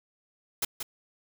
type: noise with echo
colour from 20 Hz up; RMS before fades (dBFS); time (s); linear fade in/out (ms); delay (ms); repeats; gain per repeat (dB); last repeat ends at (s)
white; -28; 0.62-0.65; 5; 180; 1; -7; 0.83
effects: none